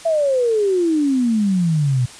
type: exponential sweep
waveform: sine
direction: down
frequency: 673 to 120.4 Hz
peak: -14 dBFS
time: 0.05-2.06 s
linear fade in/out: 10 ms
effects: white hiss -39 dBFS RMS until 2.19 s + resampled to 22050 Hz